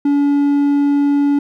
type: tone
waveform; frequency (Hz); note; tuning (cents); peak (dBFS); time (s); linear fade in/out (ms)
triangle; 285.3; C#4; +50; -9; 0.05-1.39; 5
effects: none